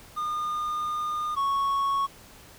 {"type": "tone pair in turn", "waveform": "triangle", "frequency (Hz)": [1217, 1106.7], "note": ["D#6", "C#6"], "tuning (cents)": [-39, -3], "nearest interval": "major second", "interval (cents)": 164, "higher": "first", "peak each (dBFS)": [-25, -21], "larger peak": "second", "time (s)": [[0.16, 1.36], [1.36, 2.07]], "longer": "first", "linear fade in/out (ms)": 20, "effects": ["pink hiss -50 dBFS RMS until 2.58 s"]}